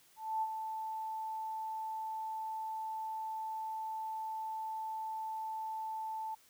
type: tone with ADSR envelope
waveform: sine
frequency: 880 Hz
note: A5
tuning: in tune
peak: -30 dBFS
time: 0.16-6.35 s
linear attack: 260 ms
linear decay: 47 ms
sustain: -7 dB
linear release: 9 ms
effects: white hiss -65 dBFS RMS until 6.49 s